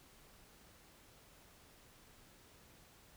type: silence
effects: pink hiss -63 dBFS RMS until 3.16 s